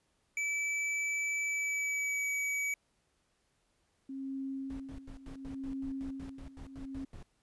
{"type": "tone with pitch glide", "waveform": "square", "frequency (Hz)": [2307, 2275], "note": ["D7", "C#7"], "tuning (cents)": [-31, 44], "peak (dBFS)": -32, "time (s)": [0.37, 2.74], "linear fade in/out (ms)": 2, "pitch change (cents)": -25, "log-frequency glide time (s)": [1.44, 2.29]}
{"type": "tone with tremolo", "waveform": "sine", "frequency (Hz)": 269.4, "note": "C#4", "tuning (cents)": -49, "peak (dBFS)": -35, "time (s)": [4.09, 7.05], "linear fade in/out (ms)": 5, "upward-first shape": "sine", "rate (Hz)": 0.71, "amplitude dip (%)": 85}
{"type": "noise bursts", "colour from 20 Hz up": "brown", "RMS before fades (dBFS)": -47, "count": 14, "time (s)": [4.7, 7.228], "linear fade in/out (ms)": 0, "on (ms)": 97, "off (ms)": 90}
{"effects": ["pink hiss -75 dBFS RMS until 7.42 s", "resampled to 24000 Hz"]}